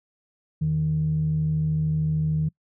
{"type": "tone pair together", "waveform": "sine", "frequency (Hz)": [82.41, 155.57], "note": ["E2", "D#3"], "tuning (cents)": [0, 0], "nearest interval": "major seventh", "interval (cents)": 1100, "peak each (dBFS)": [-31, -20], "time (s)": [0.61, 2.49], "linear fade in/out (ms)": 10, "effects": ["noise-tail reverb RT60 0.1 s tail -25 dB re dry", "tanh soft clip ceiling -15 dBFS"]}